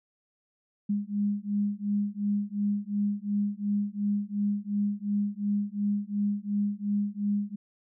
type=beating tone pair; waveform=sine; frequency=203.1 / 205.9 Hz; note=G#3 / G#3; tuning=-38 / -15 cents; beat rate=2.8 Hz; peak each=-29 dBFS; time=0.89-7.56 s; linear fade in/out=10 ms; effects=none